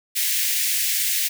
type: high-pass noise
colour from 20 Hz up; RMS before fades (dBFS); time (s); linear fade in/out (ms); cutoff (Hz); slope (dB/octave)
white; -22; 0.15-1.29; 20; 1800; 48
effects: none